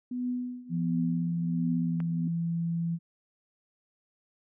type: tone with tremolo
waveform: sine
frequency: 248.1 Hz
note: B3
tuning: 8 cents sharp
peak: -27 dBFS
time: 0.11-2.28 s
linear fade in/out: 5 ms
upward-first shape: triangle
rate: 1.4 Hz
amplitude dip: 90%
type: tone with pitch glide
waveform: sine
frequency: 170.1 to 167.95 Hz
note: F3 to E3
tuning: -45 to +33 cents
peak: -27 dBFS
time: 0.69-2.99 s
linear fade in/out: 50 ms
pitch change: -22 cents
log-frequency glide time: 1.85-1.92 s
type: click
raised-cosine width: 0.5 ms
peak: -28 dBFS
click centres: 2.003 s
effects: none